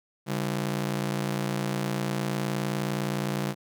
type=ring-modulated tone; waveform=sawtooth; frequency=167.7 Hz; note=E3; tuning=30 cents sharp; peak=-20 dBFS; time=0.26-3.55 s; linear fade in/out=50 ms; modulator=29.8 Hz; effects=none